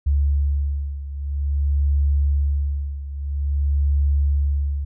sine beating tone pair, 70.9 / 71.4 Hz, C#2 / D2, +40 / -48 cents, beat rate 0.5 Hz, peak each -19 / -23 dBFS, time 0.06-4.85 s, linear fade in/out 10 ms, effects none

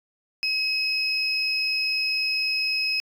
sine tone pair together, 2556 / 5112 Hz, D#7 / D#8, +46 / +46 cents, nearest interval octave, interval 1200 cents, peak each -24 dBFS, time 0.43-3 s, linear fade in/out 0 ms, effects tanh soft clip ceiling -16 dBFS

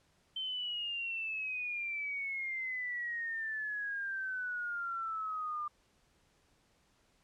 sine exponential sweep, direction down, 3105 to 1193 Hz, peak -35 dBFS, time 0.36-5.68 s, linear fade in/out 5 ms, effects pink hiss -71 dBFS RMS until 7.23 s + low-pass 9000 Hz 12 dB/octave

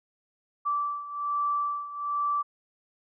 sine beating tone pair, 1163 / 1164.2 Hz, D6 / D6, -17 / -15 cents, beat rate 1.2 Hz, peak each -28 / -32 dBFS, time 0.65-2.43 s, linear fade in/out 20 ms, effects none

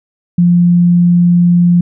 sine tone, 174.61 Hz, F3, in tune, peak -5 dBFS, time 0.38-1.81 s, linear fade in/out 5 ms, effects none

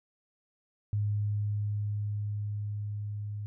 sine tone with level ramp, 103.83 Hz, G#2, in tune, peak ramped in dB -26 to -34 dBFS, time 0.93-3.46 s, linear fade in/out 0 ms, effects none

